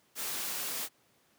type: noise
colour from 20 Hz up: white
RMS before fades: -36 dBFS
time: 0.15-0.89 s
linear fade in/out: 50 ms
effects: pink hiss -68 dBFS RMS until 1.38 s + high-pass 150 Hz 12 dB/octave